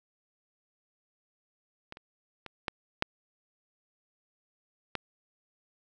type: clicks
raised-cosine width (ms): 0.3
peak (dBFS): -25 / -30 / -25 / -14 / -9 / -15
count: 6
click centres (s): 1.924 / 1.971 / 2.463 / 2.682 / 3.024 / 4.953
effects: none